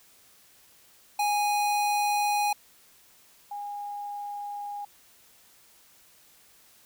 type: tone pair in turn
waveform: square / sine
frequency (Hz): 827 / 818.4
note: G#5 / G#5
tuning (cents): -8 / -26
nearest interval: unison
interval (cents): 18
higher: first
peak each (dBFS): -24 / -33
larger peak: first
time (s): 1.19-2.53 / 3.51-4.85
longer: neither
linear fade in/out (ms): 5
effects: white hiss -58 dBFS RMS until 6.85 s